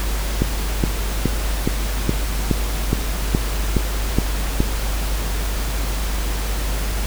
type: click train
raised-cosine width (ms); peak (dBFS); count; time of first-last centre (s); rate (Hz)
3; -3; 11; 0.42-4.604; 2.39
effects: added 50 Hz sine -20 dBFS peak until 7.06 s + pink hiss -28 dBFS RMS until 7.06 s